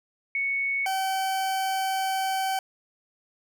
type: tone pair in turn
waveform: sine / 40% pulse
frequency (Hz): 2217 / 766.8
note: C#7 / G5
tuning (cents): 0 / -38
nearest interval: octave + tritone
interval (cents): 1838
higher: first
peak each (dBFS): -24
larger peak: neither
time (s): 0.35-0.86 / 0.86-2.59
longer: second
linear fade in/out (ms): 2
effects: none